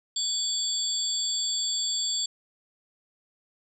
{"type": "tone cluster", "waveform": "sine", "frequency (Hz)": [3405, 4587, 7440], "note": ["G#7", "D8", "A#8"], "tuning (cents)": [42, -42, -4], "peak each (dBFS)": -30, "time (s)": [0.16, 2.26], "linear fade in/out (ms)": 5, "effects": []}